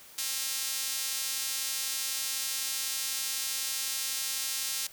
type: tone with high-pass filter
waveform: sawtooth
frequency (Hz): 268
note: C4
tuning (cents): +42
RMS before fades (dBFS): -33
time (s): 0.18-4.87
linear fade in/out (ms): 5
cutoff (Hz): 4900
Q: 0.7
effects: white hiss -52 dBFS RMS until 4.92 s

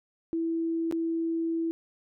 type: tone with dropouts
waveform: sine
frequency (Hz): 329.6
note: E4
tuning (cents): 0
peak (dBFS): -26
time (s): 0.33-1.71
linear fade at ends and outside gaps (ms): 0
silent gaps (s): 0.912-0.924
effects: none

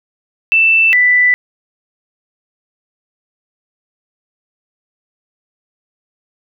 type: tone pair in turn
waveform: sine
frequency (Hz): 2659 / 1982.8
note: E7 / B6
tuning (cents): +14 / +6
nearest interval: perfect fourth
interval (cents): 508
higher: first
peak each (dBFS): -7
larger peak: neither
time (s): 0.52-0.93 / 0.93-1.34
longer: neither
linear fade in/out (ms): 0
effects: none

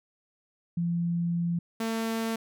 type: tone pair in turn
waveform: sine / sawtooth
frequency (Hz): 171.1 / 225.3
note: F3 / A3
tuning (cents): -35 / +41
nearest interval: perfect fourth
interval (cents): 476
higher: second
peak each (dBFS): -25 / -24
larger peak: second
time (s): 0.77-1.59 / 1.8-2.36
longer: first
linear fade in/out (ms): 5
effects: none

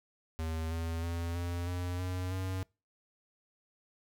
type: tone with pitch steps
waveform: square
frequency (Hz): 80.5 / 82.57 / 84.7 / 86.88 / 89.11 / 91.41 / 93.76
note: E2 / E2 / E2 / F2 / F2 / F#2 / F#2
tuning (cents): -41 / +3 / +48 / -8 / +35 / -20 / +23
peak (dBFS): -34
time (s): 0.39-2.63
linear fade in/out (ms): 0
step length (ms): 320
effects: noise-tail reverb RT60 0.3 s tail -26 dB re dry

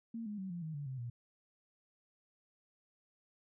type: tone with pitch steps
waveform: sine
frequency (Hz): 228.7 / 208.5 / 190.1 / 173.32 / 158.02 / 144.07 / 131.35 / 119.76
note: A#3 / G#3 / F#3 / F3 / D#3 / D3 / C3 / A#2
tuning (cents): -33 / +7 / +47 / -13 / +27 / -33 / +7 / +47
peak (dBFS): -39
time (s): 0.14-1.1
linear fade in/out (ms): 5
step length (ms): 120
effects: none

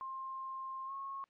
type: tone with pitch glide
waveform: sine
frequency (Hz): 1059 to 1091.3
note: C6 to C#6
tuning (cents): +21 to -27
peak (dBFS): -40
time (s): 0.01-1.24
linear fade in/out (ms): 0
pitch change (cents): +52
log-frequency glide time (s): 0.86-0.92
effects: white hiss -75 dBFS RMS until 1.29 s + low-pass 3000 Hz 12 dB/octave

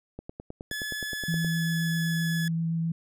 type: click train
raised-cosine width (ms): 2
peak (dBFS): -24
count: 13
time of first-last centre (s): 0.19-1.447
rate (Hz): 9.55
type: tone with pitch glide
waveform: sawtooth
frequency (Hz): 1713 to 1703.1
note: A6 to G#6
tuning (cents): -47 to +43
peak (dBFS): -28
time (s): 0.71-2.48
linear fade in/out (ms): 2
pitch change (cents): -10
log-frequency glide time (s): 1.07-2.26
type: tone with vibrato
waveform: sine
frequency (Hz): 164.9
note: E3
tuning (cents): +1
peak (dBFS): -25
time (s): 1.28-2.92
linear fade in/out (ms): 5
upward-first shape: sine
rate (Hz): 7.7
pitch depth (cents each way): 9
effects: none

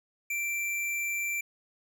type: tone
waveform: square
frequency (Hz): 2349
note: D7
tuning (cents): 0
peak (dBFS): -30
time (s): 0.3-1.41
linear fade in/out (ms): 5
effects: none

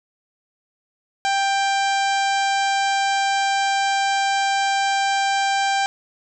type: harmonic tone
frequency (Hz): 788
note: G5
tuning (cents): +9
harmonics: 1 / 2 / 3 / 4 / 5 / 6 / 7 / 8 / 9 / 10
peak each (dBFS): -19 / -25 / -29 / -31 / -33 / -35 / -36 / -37 / -38 / -39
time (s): 1.25-5.86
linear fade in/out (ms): 0
effects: none

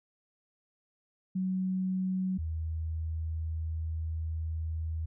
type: tone pair in turn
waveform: sine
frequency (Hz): 186.9 / 80.28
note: F#3 / E2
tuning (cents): +18 / -45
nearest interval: octave + minor third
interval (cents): 1463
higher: first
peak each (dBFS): -28 / -31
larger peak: first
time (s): 1.35-2.38 / 2.38-5.06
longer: second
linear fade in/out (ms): 10
effects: none

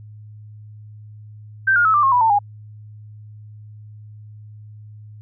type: tone with pitch steps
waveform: sine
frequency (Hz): 1560 / 1422.3 / 1296.7 / 1182.3 / 1077.9 / 982.7 / 896 / 816.9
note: G6 / F6 / E6 / D6 / C#6 / B5 / A5 / G#5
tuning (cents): -9 / +31 / -29 / +11 / -49 / -9 / +31 / -29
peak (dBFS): -12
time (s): 1.67-2.39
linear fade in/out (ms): 10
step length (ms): 90
effects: added 106 Hz sine -37 dBFS peak until 5.21 s

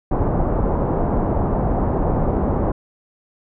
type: low-pass noise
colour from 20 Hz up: pink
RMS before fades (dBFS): -19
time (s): 0.11-2.72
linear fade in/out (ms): 5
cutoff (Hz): 940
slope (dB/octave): 24
effects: none

